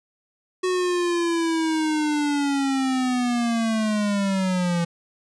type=linear sweep; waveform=square; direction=down; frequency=370 to 168.7 Hz; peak=-21 dBFS; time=0.63-4.85 s; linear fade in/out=10 ms; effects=resampled to 22050 Hz